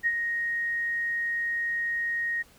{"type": "tone with ADSR envelope", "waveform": "sine", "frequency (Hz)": 1870, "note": "A#6", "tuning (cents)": 5, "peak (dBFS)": -20, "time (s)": [0.03, 2.43], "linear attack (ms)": 34, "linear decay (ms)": 49, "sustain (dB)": -6, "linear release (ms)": 18, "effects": ["pink hiss -57 dBFS RMS until 2.58 s"]}